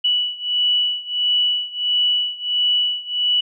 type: beating tone pair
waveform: sine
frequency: 2951 / 2952.5 Hz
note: F#7 / F#7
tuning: -5 / -4 cents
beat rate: 1.5 Hz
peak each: -19 / -21 dBFS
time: 0.04-3.41 s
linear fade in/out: 10 ms
effects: none